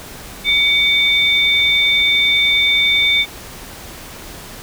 sine tone pair together, 2255 / 3580 Hz, C#7 / A7, +29 / +29 cents, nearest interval minor sixth, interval 800 cents, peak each -14 dBFS, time 0.44-3.26 s, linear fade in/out 50 ms, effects pink hiss -34 dBFS RMS until 4.62 s

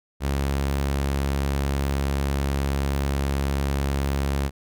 sawtooth tone, 69.3 Hz, C#2, in tune, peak -18 dBFS, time 0.2-4.51 s, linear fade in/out 50 ms, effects none

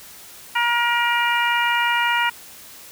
harmonic tone, 474.6 Hz, A#4, 31 cents sharp, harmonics 2 / 3 / 4 / 5 / 6, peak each -21 / -23 / -24 / -25 / -26 dBFS, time 0.55-2.3 s, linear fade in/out 10 ms, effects white hiss -42 dBFS RMS until 2.91 s

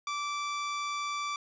sawtooth tone, 1165 Hz, D6, 14 cents flat, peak -28 dBFS, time 0.07-1.36 s, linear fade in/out 2 ms, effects resampled to 16000 Hz + 11-bit

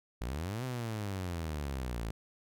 sawtooth exponential two-way sweep, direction up then down, 53.9 to 130.81 to 53.9 Hz, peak -31 dBFS, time 0.21-2.11 s, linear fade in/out 5 ms, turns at 0.64 s, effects none

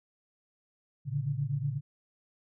sine tone cluster, 113.5 / 140 / 148.1 Hz, A#2 / C#3 / D3, -46 / +18 / +15 cents, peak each -36 / -31 / -35 dBFS, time 1.05-1.81 s, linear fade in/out 50 ms, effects none

